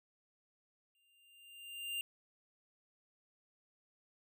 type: tone with exponential growth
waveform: square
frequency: 2794 Hz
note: F7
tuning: in tune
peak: -36 dBFS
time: 0.95-2.01 s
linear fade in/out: 1 ms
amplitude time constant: 230 ms
effects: none